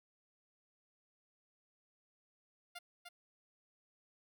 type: tone with echo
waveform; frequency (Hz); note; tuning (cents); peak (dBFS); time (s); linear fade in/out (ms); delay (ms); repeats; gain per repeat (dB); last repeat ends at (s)
10% pulse; 702; F5; +9; -37; 2.75-2.79; 10; 300; 1; -4; 3.09
effects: none